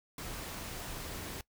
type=noise; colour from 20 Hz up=pink; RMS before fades=-42 dBFS; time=0.18-1.41 s; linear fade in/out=2 ms; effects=noise-tail reverb RT60 0.1 s tail -20 dB re dry